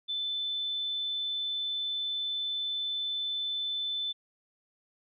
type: tone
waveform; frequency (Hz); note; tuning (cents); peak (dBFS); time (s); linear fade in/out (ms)
sine; 3520; A7; 0; -30; 0.08-4.13; 20
effects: none